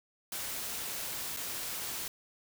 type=noise with dropouts; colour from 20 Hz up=white; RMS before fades=-38 dBFS; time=0.32-2.08 s; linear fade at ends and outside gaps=2 ms; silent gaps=1.365-1.37 s; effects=none